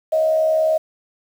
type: tone with frequency modulation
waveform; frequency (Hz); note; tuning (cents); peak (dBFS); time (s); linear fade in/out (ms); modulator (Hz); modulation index
sine; 633; D#5; +30; -14; 0.12-0.78; 10; 70.5; 0.39
effects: 7-bit